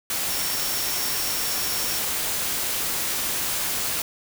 sine tone in noise, 5500 Hz, F8, 27 cents flat, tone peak -32 dBFS, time 0.3-1.98 s, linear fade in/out 2 ms, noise white, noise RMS -26 dBFS, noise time 0.1-4.02 s, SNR -9 dB, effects none

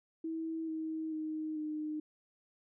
sine tone with pitch steps, 323.8 / 317.7 / 311.7 / 305.8 Hz, E4 / D#4 / D#4 / D#4, -31 / +36 / +3 / -30 cents, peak -35 dBFS, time 0.24-2 s, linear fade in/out 5 ms, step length 440 ms, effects none

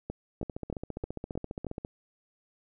two click trains, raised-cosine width 2 ms, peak -21 / -22 dBFS, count 6 / 22, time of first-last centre 0.1-1.667 / 0.43-1.849 s, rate 3.19 / 14.8 Hz, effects none

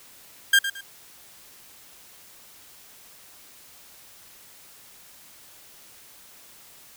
30% pulse tone with echo, 1600 Hz, G6, 35 cents sharp, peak -11 dBFS, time 0.53-0.59 s, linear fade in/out 5 ms, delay 110 ms, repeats 2, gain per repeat -11 dB, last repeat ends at 0.81 s, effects white hiss -50 dBFS RMS until 6.96 s

